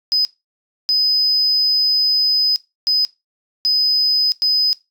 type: tone bursts at uneven times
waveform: sine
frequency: 5020 Hz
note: D#8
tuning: 15 cents sharp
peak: -12 dBFS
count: 5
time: 0.12-0.25 / 0.89-2.56 / 2.87-3.05 / 3.65-4.32 / 4.42-4.73 s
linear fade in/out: 0 ms
effects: noise-tail reverb RT60 0.2 s tail -17 dB re dry + tanh soft clip ceiling -9 dBFS